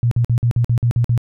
sine tone bursts, 119 Hz, A#2, 36 cents sharp, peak -12 dBFS, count 9, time 0.03-1.177 s, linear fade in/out 0 ms, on 83 ms, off 50 ms, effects none

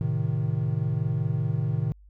triangle chord, A diminished, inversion none, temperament equal, 110 / 130.81 / 155.56 Hz, A2 / C3 / Eb3, 0 / 0 / 0 cents, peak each -26 dBFS, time 0.01-1.92 s, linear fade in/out 0 ms, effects added 50 Hz sine -49 dBFS peak until 2.09 s

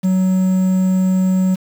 triangle tone with quantisation, 186.7 Hz, F#3, 16 cents sharp, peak -10 dBFS, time 0.03-1.56 s, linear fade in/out 20 ms, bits 6, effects none

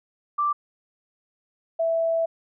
sine tone pair in turn, 1174.7 / 659.3 Hz, D6 / E5, 0 / 0 cents, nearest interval minor seventh, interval 1000 cents, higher first, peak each -20 dBFS, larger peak neither, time 0.38-0.53 / 1.79-2.26 s, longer second, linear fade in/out 10 ms, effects none

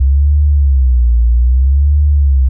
sine tone with vibrato, 65.41 Hz, C2, in tune, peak -6 dBFS, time 0-2.49 s, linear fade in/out 10 ms, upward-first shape sine, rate 0.62 Hz, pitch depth 200 cents each way, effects none

